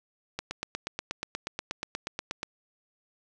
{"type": "click train", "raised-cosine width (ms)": 0.2, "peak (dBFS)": -15, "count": 18, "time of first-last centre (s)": [0.39, 2.431], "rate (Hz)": 8.33, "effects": []}